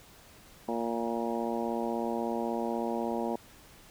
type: harmonic tone with a mistuned harmonic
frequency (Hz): 116.3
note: A#2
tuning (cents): -4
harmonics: 2 / 3 / 4 / 5 / 6 / 7 / 8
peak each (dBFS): -34 / -36 / -37 / -38 / -39 / -39 / -40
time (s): 0.68-3.36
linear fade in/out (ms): 5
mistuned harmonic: 8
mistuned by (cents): +31
effects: pink hiss -55 dBFS RMS until 3.9 s